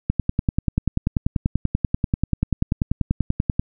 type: click train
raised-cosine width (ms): 5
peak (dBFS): -6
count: 37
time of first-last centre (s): 0.1-3.595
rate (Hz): 10.3
effects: none